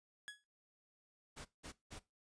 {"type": "tone with exponential decay", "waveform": "30% pulse", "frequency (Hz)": 1678, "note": "G#6", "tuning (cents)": 17, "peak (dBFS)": -40, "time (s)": [0.28, 0.44], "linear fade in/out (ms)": 0, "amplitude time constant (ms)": 34}
{"type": "noise bursts", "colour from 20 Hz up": "pink", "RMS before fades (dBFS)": -50, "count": 3, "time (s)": [1.36, 1.996], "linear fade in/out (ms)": 20, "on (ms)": 92, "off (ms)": 180}
{"effects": ["noise-tail reverb RT60 0.2 s tail -18 dB re dry", "resampled to 22050 Hz"]}